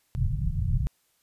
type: low-pass noise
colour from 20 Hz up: pink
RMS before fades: -26 dBFS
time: 0.15-0.87 s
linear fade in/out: 0 ms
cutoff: 160 Hz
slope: 48 dB/octave
effects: white hiss -69 dBFS RMS until 1.22 s + resampled to 32000 Hz